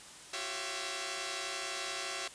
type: tone cluster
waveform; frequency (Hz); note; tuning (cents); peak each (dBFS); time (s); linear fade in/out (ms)
5% pulse; 352.8 / 384.5 / 549 / 670; F4 / G4 / C#5 / E5; +18 / -33 / -17 / +28; -34 / -31 / -31 / -29; 0.33-2.28; 5
effects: white hiss -51 dBFS RMS until 2.34 s + resampled to 22050 Hz